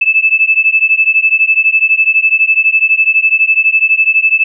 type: beating tone pair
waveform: sine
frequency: 2617 / 2629 Hz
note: E7 / E7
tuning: -13 / -5 cents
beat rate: 12 Hz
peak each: -10 dBFS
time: 0.01-4.44 s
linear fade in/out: 10 ms
effects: none